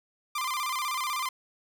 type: tone with vibrato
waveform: sawtooth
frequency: 1108.7 Hz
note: C#6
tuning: in tune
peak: -25 dBFS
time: 0.35-1.29 s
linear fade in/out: 5 ms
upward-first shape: square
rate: 16 Hz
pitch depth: 120 cents each way
effects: none